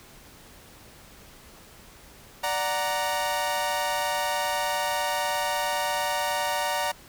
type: chord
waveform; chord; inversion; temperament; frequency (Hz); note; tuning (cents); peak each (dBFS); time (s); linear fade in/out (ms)
sawtooth; D augmented; none; equal; 587.3 / 740 / 932.3; D5 / F#5 / A#5; 0 / 0 / 0; -27 / -27 / -24; 2.43-6.92; 10
effects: pink hiss -50 dBFS RMS until 7.08 s

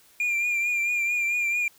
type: tone with vibrato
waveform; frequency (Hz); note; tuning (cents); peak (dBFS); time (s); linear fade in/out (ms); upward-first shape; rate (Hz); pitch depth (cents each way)
triangle; 2400; D7; +37; -21; 0.2-1.68; 2; triangle; 4.5; 45
effects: white hiss -57 dBFS RMS until 1.78 s

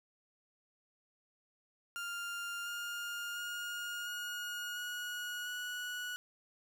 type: tone with pitch steps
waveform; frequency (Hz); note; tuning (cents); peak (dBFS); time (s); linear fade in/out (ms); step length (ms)
30% pulse; 1400 / 1413 / 1426.1 / 1439.4 / 1452.7 / 1466.2; F6 / F6 / F6 / F#6 / F#6 / F#6; +4 / +20 / +36 / -48 / -32 / -16; -36; 1.96-6.16; 0; 700
effects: none

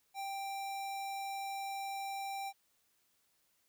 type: tone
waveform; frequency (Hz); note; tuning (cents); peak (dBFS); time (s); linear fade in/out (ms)
square; 786; G5; +4; -39; 0.14-2.53; 50
effects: white hiss -75 dBFS RMS until 3.68 s

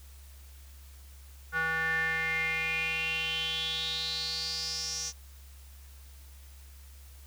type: tone with band-pass filter sweep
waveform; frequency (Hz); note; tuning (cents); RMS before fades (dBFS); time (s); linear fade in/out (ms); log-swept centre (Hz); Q
square; 161.9; E3; -31; -32; 1.52-5.13; 50; 1500 to 6000; 7.5
effects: added 68 Hz sine -48 dBFS peak until 7.26 s + white hiss -58 dBFS RMS until 7.26 s

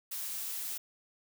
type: noise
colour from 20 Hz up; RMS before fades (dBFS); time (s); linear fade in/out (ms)
blue; -38; 0.11-0.78; 10
effects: none

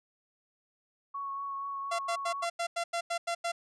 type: tone with vibrato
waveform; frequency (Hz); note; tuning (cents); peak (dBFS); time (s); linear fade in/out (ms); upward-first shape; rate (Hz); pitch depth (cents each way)
sine; 1108.7; C#6; 0; -34; 1.14-2.45; 10; triangle; 4.2; 17
type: tone bursts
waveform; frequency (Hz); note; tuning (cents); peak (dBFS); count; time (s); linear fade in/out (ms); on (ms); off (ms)
sawtooth; 684; F5; -36; -26; 10; 1.91-3.52; 10; 80; 90
effects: resampled to 22050 Hz

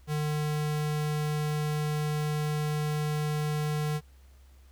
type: tone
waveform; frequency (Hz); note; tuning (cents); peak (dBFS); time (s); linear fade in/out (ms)
square; 150.7; D3; +45; -28; 0.07-4.01; 50
effects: added 66 Hz sine -52 dBFS peak until 4.71 s + pink hiss -65 dBFS RMS until 4.71 s

